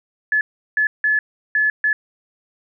sine tone bursts at uneven times, 1718 Hz, A6, 42 cents flat, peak -14 dBFS, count 5, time 0.32-0.41 / 0.77-0.87 / 1.04-1.19 / 1.55-1.7 / 1.84-1.93 s, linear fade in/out 2 ms, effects none

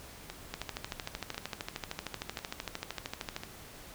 two click trains, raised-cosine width 0.2 ms, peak -18 / -22 dBFS, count 38 / 4, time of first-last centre 0.54-3.364 / 0.3-3.435 s, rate 13.1 / 0.957 Hz, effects pink hiss -50 dBFS RMS until 3.94 s

